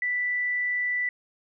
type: tone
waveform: sine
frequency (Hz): 1975.5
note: B6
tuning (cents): 0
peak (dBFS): -24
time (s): 0.02-1.09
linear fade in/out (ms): 2
effects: none